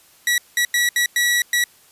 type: tone bursts at uneven times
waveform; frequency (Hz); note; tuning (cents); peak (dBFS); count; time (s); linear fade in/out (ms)
sawtooth; 1934; B6; -37; -12; 6; 0.27-0.38 / 0.57-0.65 / 0.74-0.89 / 0.96-1.06 / 1.16-1.42 / 1.53-1.64; 2
effects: white hiss -52 dBFS RMS until 1.91 s + resampled to 32000 Hz